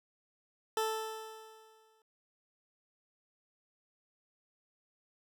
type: tone with exponential decay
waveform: 20% pulse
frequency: 440 Hz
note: A4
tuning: in tune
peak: -24 dBFS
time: 0.77-2.02 s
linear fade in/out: 2 ms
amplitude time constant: 270 ms
effects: none